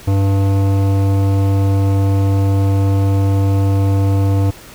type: tone with hard clipping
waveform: sine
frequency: 98 Hz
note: G2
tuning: in tune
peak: -13 dBFS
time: 0.07-4.51 s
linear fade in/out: 10 ms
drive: 15 dB
effects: pink hiss -38 dBFS RMS until 4.74 s